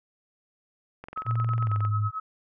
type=click train; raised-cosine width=0.5 ms; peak=-25 dBFS; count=19; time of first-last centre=1.04-1.851 s; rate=22.2 Hz
type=tone with tremolo; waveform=sine; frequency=1284 Hz; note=E6; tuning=46 cents flat; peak=-27 dBFS; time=1.16-2.2 s; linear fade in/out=5 ms; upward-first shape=triangle; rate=9.1 Hz; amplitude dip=100%
type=tone with pitch glide; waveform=sine; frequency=115.3 to 105.12 Hz; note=A#2 to G#2; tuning=-19 to +21 cents; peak=-23 dBFS; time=1.25-2.11 s; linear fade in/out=50 ms; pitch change=-160 cents; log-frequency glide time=1.65-1.7 s
effects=none